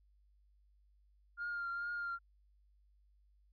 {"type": "tone with vibrato", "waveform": "sine", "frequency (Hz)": 1403, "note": "F6", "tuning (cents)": 8, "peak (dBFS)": -36, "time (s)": [1.37, 2.19], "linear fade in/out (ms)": 50, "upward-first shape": "triangle", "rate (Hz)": 2.3, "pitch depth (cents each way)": 30, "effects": ["tanh soft clip ceiling -34 dBFS", "added 50 Hz sine -66 dBFS peak until 3.52 s"]}